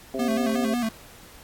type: harmonic tone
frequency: 132.3 Hz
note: C3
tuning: 20 cents sharp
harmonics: 2 / 3 / 4 / 5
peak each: -31 / -31 / -33 / -33 dBFS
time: 0.14-0.74 s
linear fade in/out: 2 ms
type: tone with vibrato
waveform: square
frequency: 231.9 Hz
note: A#3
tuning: 9 cents flat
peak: -24 dBFS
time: 0.19-0.89 s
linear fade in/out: 5 ms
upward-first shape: square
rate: 5.5 Hz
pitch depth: 71 cents each way
effects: pink hiss -48 dBFS RMS until 1.43 s + AAC 64 kbps